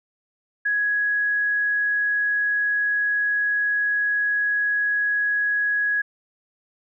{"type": "tone", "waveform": "sine", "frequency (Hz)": 1669, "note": "G#6", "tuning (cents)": 8, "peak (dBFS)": -19, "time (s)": [0.65, 6.02], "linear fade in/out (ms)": 10, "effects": []}